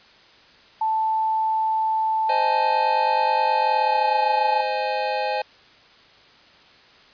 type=tone with pitch glide; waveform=sine; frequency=880 to 857.4 Hz; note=A5 to A5; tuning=0 to -45 cents; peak=-19 dBFS; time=0.81-4.61 s; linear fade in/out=5 ms; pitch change=-45 cents; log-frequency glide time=3.49-4.15 s
type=chord; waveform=square; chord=Ab major; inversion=first; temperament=just; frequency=519.1 / 623 / 830.6 Hz; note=C5 / Eb5 / Ab5; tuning=-14 / +2 / 0 cents; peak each=-28 / -30 / -25 dBFS; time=2.29-5.42 s; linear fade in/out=5 ms
effects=white hiss -51 dBFS RMS until 7.13 s + resampled to 11025 Hz